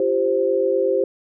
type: chord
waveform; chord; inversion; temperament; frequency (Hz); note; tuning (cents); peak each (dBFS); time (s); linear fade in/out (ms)
sine; F suspended second; none; equal with one note detuned; 343.8 / 392 / 523.3; F4 / G4 / C5; -27 / 0 / 0; -25 / -20 / -19; 0-1.04; 2
effects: none